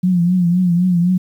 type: tone with vibrato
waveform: sine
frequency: 177.5 Hz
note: F3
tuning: 28 cents sharp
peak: -11 dBFS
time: 0.03-1.18 s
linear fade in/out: 10 ms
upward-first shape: triangle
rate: 3.9 Hz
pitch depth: 85 cents each way
effects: 8-bit